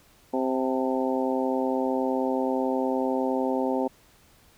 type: harmonic tone with a mistuned harmonic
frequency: 130.81 Hz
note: C3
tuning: in tune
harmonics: 2 / 3 / 4 / 5 / 6 / 7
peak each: -27 / -30 / -29 / -34 / -34 / -33 dBFS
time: 0.33-3.88 s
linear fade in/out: 10 ms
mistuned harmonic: 7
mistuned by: -43 cents
effects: pink hiss -58 dBFS RMS until 4.57 s